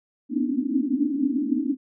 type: band-pass noise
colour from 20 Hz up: white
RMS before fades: -24 dBFS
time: 0.29-1.77 s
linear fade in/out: 50 ms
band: 240 to 300 Hz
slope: 96 dB/octave
effects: none